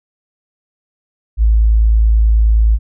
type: tone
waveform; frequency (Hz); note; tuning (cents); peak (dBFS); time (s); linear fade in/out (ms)
sine; 54.7; A1; -9; -7; 1.37-2.79; 50
effects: none